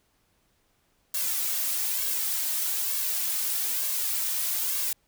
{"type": "noise with flanger", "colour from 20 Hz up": "blue", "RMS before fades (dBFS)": -28, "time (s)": [1.14, 4.93], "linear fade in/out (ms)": 5, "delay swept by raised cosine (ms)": [1.8, 3.3], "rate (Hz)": 1.1, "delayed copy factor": 0.7, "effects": ["pink hiss -69 dBFS RMS until 5.07 s"]}